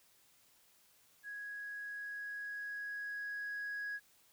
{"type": "tone with level ramp", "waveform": "sine", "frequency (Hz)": 1661.2, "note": "G#6", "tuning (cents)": 0, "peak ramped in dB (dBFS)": [-42, -36], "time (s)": [1.23, 4], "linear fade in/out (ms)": 50, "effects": ["tanh soft clip ceiling -36 dBFS", "white hiss -68 dBFS RMS until 4.32 s"]}